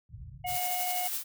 pink low-pass noise, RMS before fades -40 dBFS, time 0.09-0.58 s, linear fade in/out 10 ms, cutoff 140 Hz, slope 48 dB/octave
harmonic tone, 724 Hz, F#5, 38 cents flat, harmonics 1 / 3 / 4, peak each -32 / -42 / -44 dBFS, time 0.44-1.08 s, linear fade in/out 10 ms
blue noise with tremolo, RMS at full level -32 dBFS, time 0.46-1.24 s, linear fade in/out 50 ms, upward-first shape sine, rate 12 Hz, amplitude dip 35%
effects high-pass 80 Hz 12 dB/octave

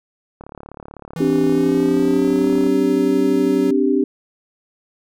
click train, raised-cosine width 1 ms, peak -21 dBFS, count 82, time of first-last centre 0.41-2.666 s, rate 35.9 Hz
square tone with pitch glide, 164.81 to 187.14 Hz, E3 to F#3, 0 to +20 cents, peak -25 dBFS, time 1.16-3.71 s, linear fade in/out 5 ms, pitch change +220 cents, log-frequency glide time 1.47-2.51 s
sine chord, C suspended second, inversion none, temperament equal, 261.6 / 293.7 / 392 Hz, C4 / D4 / G4, 0 / 0 / 0 cents, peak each -18 dBFS, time 1.2-4.04 s, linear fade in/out 5 ms
effects none

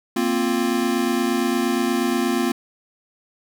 square chord, Bb suspended second, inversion none, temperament equal, 233.1 / 261.6 / 349.2 Hz, Bb3 / C4 / F4, 0 / 0 / 0 cents, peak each -24 dBFS, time 0.16-2.52 s, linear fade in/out 5 ms, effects none

